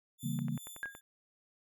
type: tone with tremolo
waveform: 5% pulse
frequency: 3520 Hz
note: A7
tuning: in tune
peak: -38 dBFS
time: 0.18-1.01 s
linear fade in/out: 50 ms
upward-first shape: sine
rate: 2.5 Hz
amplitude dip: 85%
type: chord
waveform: sine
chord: C# diminished seventh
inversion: none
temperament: equal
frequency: 138.59 / 164.81 / 196 / 233.1 Hz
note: C#3 / E3 / G3 / Bb3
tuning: 0 / 0 / 0 / 0 cents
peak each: -37 / -39 / -41 / -38 dBFS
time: 0.23-0.58 s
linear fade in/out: 10 ms
type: click train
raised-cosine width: 0.5 ms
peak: -33 dBFS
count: 7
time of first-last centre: 0.39-0.951 s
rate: 10.7 Hz
type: tone with exponential decay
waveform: sine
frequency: 1633 Hz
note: G#6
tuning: 30 cents flat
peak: -32 dBFS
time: 0.83-1.01 s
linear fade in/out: 0 ms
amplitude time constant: 39 ms
effects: none